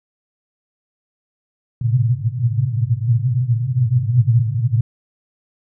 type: band-pass noise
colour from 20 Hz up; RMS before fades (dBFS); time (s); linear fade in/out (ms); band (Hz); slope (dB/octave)
white; -17; 1.81-4.81; 5; 110 to 130; 96
effects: none